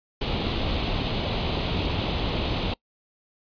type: noise with comb filter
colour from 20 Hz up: pink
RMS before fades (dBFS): -26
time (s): 0.21-2.74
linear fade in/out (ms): 5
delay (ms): 0.3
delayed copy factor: +0.6
effects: noise-tail reverb RT60 0.1 s tail -25 dB re dry + resampled to 11025 Hz